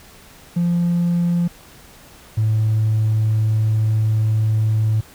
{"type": "tone pair in turn", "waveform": "triangle", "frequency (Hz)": [173.1, 109.05], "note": ["F3", "A2"], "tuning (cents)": [-15, -15], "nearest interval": "minor sixth", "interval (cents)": 800, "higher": "first", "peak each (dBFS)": [-12, -11], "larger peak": "second", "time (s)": [[0.56, 1.48], [2.37, 5.01]], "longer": "second", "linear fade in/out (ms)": 10, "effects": ["tanh soft clip ceiling -11 dBFS", "pink hiss -45 dBFS RMS until 5.14 s"]}